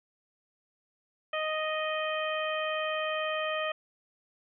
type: harmonic tone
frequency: 622.3 Hz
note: D#5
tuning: in tune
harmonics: 1 / 2 / 3 / 4 / 5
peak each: -32 / -35 / -37 / -38 / -39 dBFS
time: 1.33-3.72 s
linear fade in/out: 5 ms
effects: none